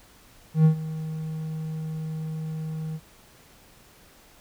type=tone with ADSR envelope; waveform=triangle; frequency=157.8 Hz; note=D#3; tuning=25 cents sharp; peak=-10 dBFS; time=0.54-3 s; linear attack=110 ms; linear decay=98 ms; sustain=-17 dB; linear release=49 ms; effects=pink hiss -54 dBFS RMS until 4.4 s